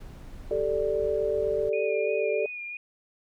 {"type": "noise", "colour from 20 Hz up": "brown", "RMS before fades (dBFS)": -42, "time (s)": [0, 1.7], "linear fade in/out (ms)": 10}
{"type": "chord", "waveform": "sine", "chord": "G suspended second", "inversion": "none", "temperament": "equal", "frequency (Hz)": [392, 440, 587.3], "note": ["G4", "A4", "D5"], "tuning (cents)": [0, 0, 0], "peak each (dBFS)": [-30, -27, -28], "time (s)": [0.51, 2.46], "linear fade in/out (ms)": 2}
{"type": "tone with vibrato", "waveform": "sine", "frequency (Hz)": 2444, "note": "D#7", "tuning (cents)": -32, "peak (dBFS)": -34, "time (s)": [1.73, 2.77], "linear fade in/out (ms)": 2, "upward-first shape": "sine", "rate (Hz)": 3, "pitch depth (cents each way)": 29}
{"effects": []}